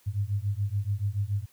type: beating tone pair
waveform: sine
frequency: 98 / 105 Hz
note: G2 / G#2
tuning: 0 / +19 cents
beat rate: 7 Hz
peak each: -29 dBFS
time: 0.06-1.46 s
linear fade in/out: 20 ms
effects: white hiss -62 dBFS RMS until 1.52 s